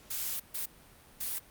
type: noise bursts at uneven times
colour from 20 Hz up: blue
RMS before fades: -35 dBFS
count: 3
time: 0.1-0.4 / 0.54-0.66 / 1.2-1.39 s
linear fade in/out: 10 ms
effects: pink hiss -57 dBFS RMS until 1.5 s + Opus 48 kbps